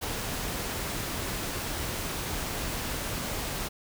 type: noise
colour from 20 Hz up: pink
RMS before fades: -33 dBFS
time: 0.01-3.69 s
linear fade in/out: 20 ms
effects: none

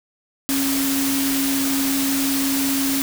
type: tone in noise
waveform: sine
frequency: 273.1 Hz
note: C#4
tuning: 26 cents flat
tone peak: -20 dBFS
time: 0.49-3.02 s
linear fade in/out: 0 ms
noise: white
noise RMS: -24 dBFS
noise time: 0.49-3.02 s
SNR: +1 dB
effects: none

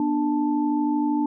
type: tone cluster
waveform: sine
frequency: 244.2 / 297 / 879 Hz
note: B3 / D4 / A5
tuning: -19 / +20 / -2 cents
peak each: -27 / -21 / -29 dBFS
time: 0-1.26 s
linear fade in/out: 2 ms
effects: none

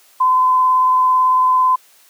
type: tone with vibrato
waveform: sine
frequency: 1021 Hz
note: C6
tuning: 43 cents flat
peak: -10 dBFS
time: 0.2-1.76 s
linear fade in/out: 10 ms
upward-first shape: triangle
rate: 18 Hz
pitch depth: 14 cents each way
effects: white hiss -50 dBFS RMS until 2.09 s + high-pass 400 Hz 12 dB/octave

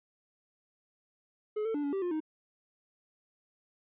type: tone with pitch steps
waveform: triangle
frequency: 425.1 / 447.2 / 292.1 / 284.4 / 389.1 / 354.2 / 312 Hz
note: G#4 / A4 / D4 / C#4 / G4 / F4 / D#4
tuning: +40 / +28 / -9 / +45 / -13 / +24 / +5 cents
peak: -28 dBFS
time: 1.56-2.204 s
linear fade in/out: 10 ms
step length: 92 ms
effects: resampled to 8000 Hz

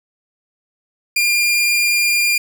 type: tone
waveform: sawtooth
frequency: 2403 Hz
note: D7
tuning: 39 cents sharp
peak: -10 dBFS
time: 1.16-2.38 s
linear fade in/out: 5 ms
effects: none

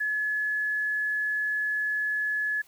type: tone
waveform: sine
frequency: 1706 Hz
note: G#6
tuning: 46 cents sharp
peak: -25 dBFS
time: 0-2.62 s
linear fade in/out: 10 ms
effects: white hiss -59 dBFS RMS until 2.67 s

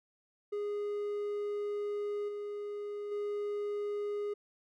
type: tone with level steps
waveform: triangle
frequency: 412.5 Hz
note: G#4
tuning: 12 cents flat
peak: -31 / -35 / -31 dBFS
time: 0.52-4.34 s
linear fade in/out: 10 ms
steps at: 2.28 / 3.11 s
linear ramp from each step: 10 ms
effects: none

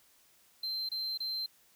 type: tone bursts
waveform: triangle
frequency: 4121 Hz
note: C8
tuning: 27 cents flat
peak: -32 dBFS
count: 3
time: 0.63-1.462 s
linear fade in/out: 5 ms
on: 260 ms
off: 26 ms
effects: white hiss -65 dBFS RMS until 1.75 s

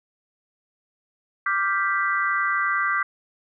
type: chord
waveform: sine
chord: G dominant seventh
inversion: second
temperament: equal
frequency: 1174.7 / 1396.9 / 1568 / 1975.5 Hz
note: D6 / F6 / G6 / B6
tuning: 0 / 0 / 0 / 0 cents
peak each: -24 / -29 / -25 / -27 dBFS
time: 1.46-3.03 s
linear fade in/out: 5 ms
effects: none

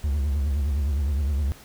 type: tone with vibrato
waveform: triangle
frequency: 71.2 Hz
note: C#2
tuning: 47 cents sharp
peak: -19 dBFS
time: 0.04-1.52 s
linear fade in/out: 0 ms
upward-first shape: triangle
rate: 9.7 Hz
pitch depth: 150 cents each way
effects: pink hiss -48 dBFS RMS until 1.64 s

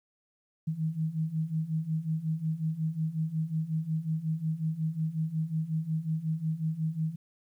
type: beating tone pair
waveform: sine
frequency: 155.8 / 161.3 Hz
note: D#3 / E3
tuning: +3 / -37 cents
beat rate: 5.5 Hz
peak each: -33 / -30 dBFS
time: 0.67-7.16 s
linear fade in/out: 10 ms
effects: 11-bit

